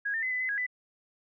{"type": "tone with pitch steps", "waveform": "sine", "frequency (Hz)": [1650, 1806, 2032, 2002, 2030, 1652, 1995], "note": ["G#6", "A6", "B6", "B6", "B6", "G#6", "B6"], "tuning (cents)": [-12, 45, 49, 23, 47, -10, 17], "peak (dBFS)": -28, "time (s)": [0.05, 0.666], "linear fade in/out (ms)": 10, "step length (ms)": 88, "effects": []}